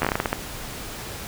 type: slowing click train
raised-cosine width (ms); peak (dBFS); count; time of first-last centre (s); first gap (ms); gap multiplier
0.5; -6; 10; 0.02-0.33; 12; 1.25
effects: pink hiss -35 dBFS RMS until 1.27 s